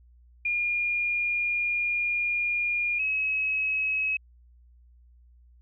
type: tone pair in turn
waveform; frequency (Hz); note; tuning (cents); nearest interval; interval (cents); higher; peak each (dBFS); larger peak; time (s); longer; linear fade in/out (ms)
sine; 2420 / 2562; D#7 / E7; -49 / -50; minor second; 99; second; -24; neither; 0.45-2.99 / 2.99-4.17; first; 5
effects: added 60 Hz sine -53 dBFS peak until 5.61 s